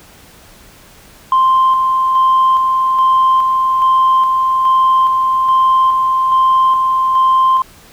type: tone with tremolo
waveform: sine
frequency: 1046.5 Hz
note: C6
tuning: in tune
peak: -6 dBFS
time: 1.32-7.62 s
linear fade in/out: 2 ms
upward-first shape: square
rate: 1.2 Hz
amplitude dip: 35%
effects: tanh soft clip ceiling -5 dBFS + pink hiss -42 dBFS RMS until 7.92 s